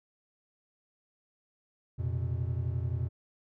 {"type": "chord", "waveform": "triangle", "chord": "F suspended fourth", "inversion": "none", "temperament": "equal with one note detuned", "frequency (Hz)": [87.31, 119.4, 130.81], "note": ["F2", "Bb2", "C3"], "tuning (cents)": [0, 42, 0], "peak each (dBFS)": [-31, -31, -35], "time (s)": [1.98, 3.09], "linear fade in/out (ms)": 20, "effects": []}